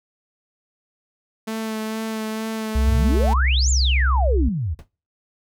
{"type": "tone with vibrato", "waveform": "sawtooth", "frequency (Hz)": 220, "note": "A3", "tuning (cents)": 0, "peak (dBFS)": -21, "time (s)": [1.47, 3.34], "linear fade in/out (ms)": 10, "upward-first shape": "sine", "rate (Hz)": 2.2, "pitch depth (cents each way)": 17}
{"type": "tone", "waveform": "sine", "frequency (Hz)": 65.41, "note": "C2", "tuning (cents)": 0, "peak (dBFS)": -16, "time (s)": [2.75, 4.49], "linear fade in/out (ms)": 5}
{"type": "exponential two-way sweep", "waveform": "sine", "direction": "up then down", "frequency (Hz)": [68.4, 7459, 68.4], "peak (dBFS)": -21, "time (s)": [2.86, 4.75], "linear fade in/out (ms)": 20, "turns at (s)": 3.7}
{"type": "noise with exponential decay", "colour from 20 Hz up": "brown", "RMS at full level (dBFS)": -31, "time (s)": [4.79, 4.88], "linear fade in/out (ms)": 0, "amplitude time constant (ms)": 18}
{"effects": ["noise-tail reverb RT60 0.4 s tail -26 dB re dry"]}